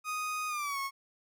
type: tone with pitch glide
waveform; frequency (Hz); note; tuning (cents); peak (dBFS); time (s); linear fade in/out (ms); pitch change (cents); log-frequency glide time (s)
30% pulse; 1244.5 to 1096; D#6 to C#6; 0 to -20; -30; 0.04-0.91; 50; -220; 0.48-0.79
effects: none